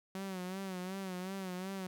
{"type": "tone with vibrato", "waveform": "sawtooth", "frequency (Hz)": 187.6, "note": "F#3", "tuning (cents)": 24, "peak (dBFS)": -35, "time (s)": [0.15, 1.87], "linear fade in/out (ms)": 2, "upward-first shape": "sine", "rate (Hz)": 2.7, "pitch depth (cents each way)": 70, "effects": []}